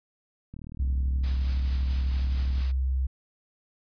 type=click train; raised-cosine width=5 ms; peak=-29 dBFS; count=81; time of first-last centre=0.54-2.607 s; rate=38.7 Hz
type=tone; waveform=sine; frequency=65.4 Hz; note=C2; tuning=in tune; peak=-23 dBFS; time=0.79-3.07 s; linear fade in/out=10 ms
type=noise with tremolo; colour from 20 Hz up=white; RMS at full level=-41 dBFS; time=1.23-2.72 s; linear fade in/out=10 ms; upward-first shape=triangle; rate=4.5 Hz; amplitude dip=45%
effects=resampled to 11025 Hz